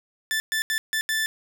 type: tone bursts at uneven times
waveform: sawtooth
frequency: 1760 Hz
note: A6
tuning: in tune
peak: -19 dBFS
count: 5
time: 0.31-0.4 / 0.52-0.62 / 0.7-0.78 / 0.93-1.01 / 1.09-1.26 s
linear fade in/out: 0 ms
effects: none